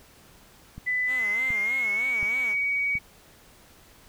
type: click train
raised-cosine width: 5 ms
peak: -26 dBFS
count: 4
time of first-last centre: 0.78-2.954 s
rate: 1.38 Hz
type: tone with pitch glide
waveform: sine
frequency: 1999 to 2257 Hz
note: B6 to C#7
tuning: +20 to +31 cents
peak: -23 dBFS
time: 0.86-2.99 s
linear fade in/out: 20 ms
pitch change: +211 cents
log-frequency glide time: 1.11-2.16 s
type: tone with vibrato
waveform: 5% pulse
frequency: 230.8 Hz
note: A#3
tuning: 17 cents flat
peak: -29 dBFS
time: 1.06-2.56 s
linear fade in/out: 50 ms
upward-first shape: sine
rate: 3.2 Hz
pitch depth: 230 cents each way
effects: pink hiss -54 dBFS RMS until 4.08 s